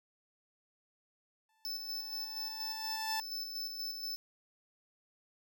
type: tone with exponential growth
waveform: sawtooth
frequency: 880 Hz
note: A5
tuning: in tune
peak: -30 dBFS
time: 1.49-3.2 s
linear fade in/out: 2 ms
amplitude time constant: 370 ms
type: tone with tremolo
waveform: square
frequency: 5270 Hz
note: E8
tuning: 1 cent flat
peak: -37 dBFS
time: 1.65-4.16 s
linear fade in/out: 0 ms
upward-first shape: square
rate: 4.2 Hz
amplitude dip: 40%
effects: none